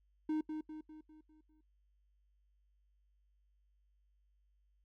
triangle tone with echo, 309.6 Hz, D#4, 9 cents flat, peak -30 dBFS, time 0.29-0.41 s, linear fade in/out 5 ms, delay 200 ms, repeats 6, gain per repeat -6 dB, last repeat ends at 1.61 s, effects noise-tail reverb RT60 0.1 s tail -22 dB re dry + added 50 Hz sine -70 dBFS peak until 4.84 s

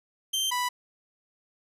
sawtooth tone pair in turn, 3136 / 987.8 Hz, G7 / B5, 0 / 0 cents, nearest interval octave + minor sixth, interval 2000 cents, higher first, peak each -22 dBFS, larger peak neither, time 0.33-0.51 / 0.51-0.69 s, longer neither, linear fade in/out 10 ms, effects resampled to 32000 Hz

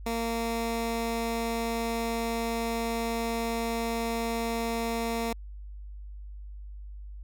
15% pulse tone, 230.2 Hz, A#3, 22 cents flat, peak -22 dBFS, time 0.06-5.33 s, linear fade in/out 5 ms, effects added 50 Hz sine -39 dBFS peak until 7.23 s

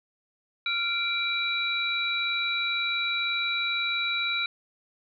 sine tone cluster, 1383 / 2351 / 3907 Hz, F6 / D7 / B7, -17 / +1 / -19 cents, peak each -33 / -28 / -29 dBFS, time 0.66-4.46 s, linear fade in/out 2 ms, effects none

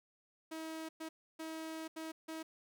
sawtooth tone bursts at uneven times, 320 Hz, D#4, 49 cents sharp, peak -38 dBFS, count 5, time 0.51-0.89 / 1-1.09 / 1.39-1.88 / 1.96-2.12 / 2.28-2.43 s, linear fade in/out 10 ms, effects none

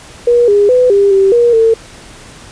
sine tone with pitch steps, 479.7 / 408.4 / 501 / 400.1 / 388.8 / 475.8 / 451 Hz, A#4 / G#4 / B4 / G4 / G4 / A#4 / A4, +50 / -29 / +25 / +35 / -14 / +35 / +43 cents, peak -5 dBFS, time 0.27-1.74 s, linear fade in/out 5 ms, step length 210 ms, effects pink hiss -35 dBFS RMS until 2.51 s + resampled to 22050 Hz

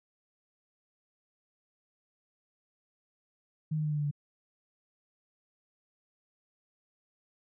sine tone with pitch steps, 155.6 / 153.46 / 151.35 / 149.26 / 147.21 / 145.18 Hz, D#3 / D#3 / D#3 / D3 / D3 / D3, 0 / -24 / -48 / +28 / +4 / -20 cents, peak -28 dBFS, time 3.71-4.112 s, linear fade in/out 10 ms, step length 67 ms, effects none

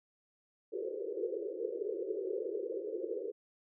pink band-pass noise, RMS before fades -38 dBFS, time 0.72-3.32 s, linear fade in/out 20 ms, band 350 to 520 Hz, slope 96 dB/octave, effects none

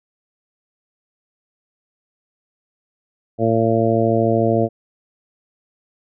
harmonic tone, 113.3 Hz, A#2, 49 cents flat, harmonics 1 / 2 / 3 / 4 / 5 / 6, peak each -21 / -21 / -21 / -21 / -21 / -21 dBFS, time 3.38-4.69 s, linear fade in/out 50 ms, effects none

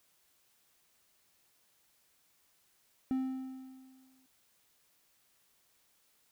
triangle tone with exponential decay, 261.6 Hz, C4, in tune, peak -26 dBFS, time 3.11-4.26 s, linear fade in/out 0 ms, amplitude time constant 250 ms, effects white hiss -71 dBFS RMS until 6.31 s

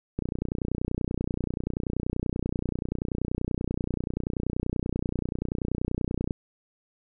click train, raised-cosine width 3 ms, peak -15 dBFS, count 187, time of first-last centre 0.19-6.308 s, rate 30.4 Hz, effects none

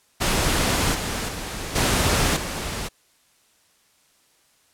pink noise with level steps, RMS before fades -21 / -27 / -31 / -20 / -29 dBFS, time 0.2-2.89 s, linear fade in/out 20 ms, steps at 0.94 / 1.28 / 1.75 / 2.36 s, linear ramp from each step 10 ms, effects white hiss -61 dBFS RMS until 4.73 s + low-pass 11000 Hz 12 dB/octave

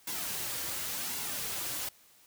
white noise with flanger, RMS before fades -36 dBFS, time 0.07-1.89 s, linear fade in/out 5 ms, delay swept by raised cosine 1.6 to 4.8 ms, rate 0.91 Hz, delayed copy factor -0.5, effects white hiss -61 dBFS RMS until 2.26 s

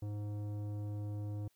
sine tone with tanh clipping, 103.83 Hz, G#2, in tune, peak -39 dBFS, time 0.02-1.48 s, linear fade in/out 5 ms, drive 13 dB, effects white hiss -75 dBFS RMS until 1.55 s

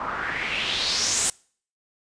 white noise with low-pass filter sweep, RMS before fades -26 dBFS, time 0-1.3 s, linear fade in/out 2 ms, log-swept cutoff 1100 to 8600 Hz, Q 3.6, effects noise-tail reverb RT60 0.5 s tail -26 dB re dry + resampled to 22050 Hz

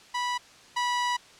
sawtooth tone pair in turn, 982 / 977.7 Hz, B5 / B5, -10 / -18 cents, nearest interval unison, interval 8 cents, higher first, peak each -23 / -21 dBFS, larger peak second, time 0.14-0.38 / 0.76-1.17 s, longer second, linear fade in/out 10 ms, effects white hiss -52 dBFS RMS until 1.39 s + low-pass 6000 Hz 12 dB/octave

